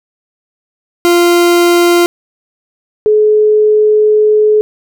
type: tone pair in turn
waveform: 40% pulse / sine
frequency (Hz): 347.2 / 426.1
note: F4 / G#4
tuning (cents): -10 / +44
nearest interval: major third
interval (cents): 354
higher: second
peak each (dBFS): -5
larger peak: neither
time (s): 1.05-2.06 / 3.06-4.61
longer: second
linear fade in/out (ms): 0
effects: none